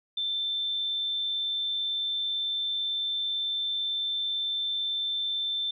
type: tone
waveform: sine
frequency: 3551 Hz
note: A7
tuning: 15 cents sharp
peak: -27 dBFS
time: 0.17-5.71 s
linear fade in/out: 5 ms
effects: none